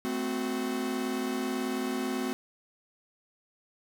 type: chord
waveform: 45% pulse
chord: F# diminished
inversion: first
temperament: equal with one note detuned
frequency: 220 / 258.3 / 370 Hz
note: A3 / C4 / F#4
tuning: 0 / -22 / 0 cents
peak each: -36 / -32 / -35 dBFS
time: 0.05-2.33 s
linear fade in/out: 0 ms
effects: none